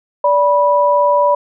sine tone pair together, 581.3 / 980 Hz, D5 / B5, -18 / -14 cents, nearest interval major sixth, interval 904 cents, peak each -12 dBFS, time 0.24-1.35 s, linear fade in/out 5 ms, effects none

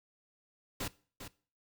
pink noise with echo, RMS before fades -37 dBFS, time 0.8-0.88 s, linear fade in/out 5 ms, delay 400 ms, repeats 1, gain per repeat -9 dB, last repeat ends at 1.28 s, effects noise-tail reverb RT60 0.4 s tail -20 dB re dry

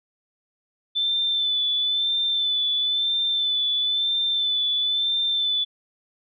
sine tone with vibrato, 3520 Hz, A7, in tune, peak -20 dBFS, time 0.95-5.65 s, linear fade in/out 20 ms, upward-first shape sine, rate 1 Hz, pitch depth 31 cents each way, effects none

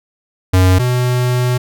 square tone pair in turn, 92.5 / 124.44 Hz, F#2 / B2, 0 / +14 cents, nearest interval perfect fourth, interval 514 cents, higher second, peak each -8 / -13 dBFS, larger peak first, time 0.53-0.79 / 0.79-1.58 s, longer second, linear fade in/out 10 ms, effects none

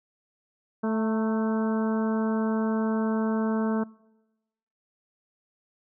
harmonic tone with a mistuned harmonic, 220 Hz, A3, in tune, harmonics 1 / 2 / 3 / 4 / 5 / 6 / 7, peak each -25 / -31 / -35 / -37 / -39 / -41 / -42 dBFS, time 0.83-3.84 s, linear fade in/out 10 ms, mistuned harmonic 4, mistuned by +36 cents, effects noise-tail reverb RT60 1.0 s tail -24 dB re dry

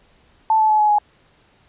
sine tone with pitch steps, 880 / 868.4 / 856.9 / 845.6 / 834.5 Hz, A5 / A5 / A5 / G#5 / G#5, 0 / -23 / -46 / +31 / +8 cents, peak -12 dBFS, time 0.5-0.985 s, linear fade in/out 2 ms, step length 97 ms, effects pink hiss -56 dBFS RMS until 1.68 s + resampled to 8000 Hz

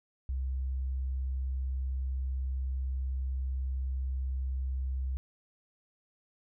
sine tone, 65.41 Hz, C2, in tune, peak -30 dBFS, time 0.29-5.17 s, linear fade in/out 0 ms, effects none

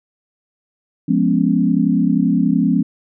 sine chord, C# dominant seventh, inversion first, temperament equal, 174.61 / 207.7 / 246.9 / 277.2 Hz, E#3 / G#3 / B3 / C#4, 0 / 0 / 0 / 0 cents, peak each -18 dBFS, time 1.08-2.83 s, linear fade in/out 10 ms, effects none

